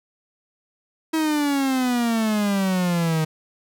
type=exponential sweep; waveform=45% pulse; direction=down; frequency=322.6 to 155.56 Hz; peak=-19 dBFS; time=1.13-3.25 s; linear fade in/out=10 ms; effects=none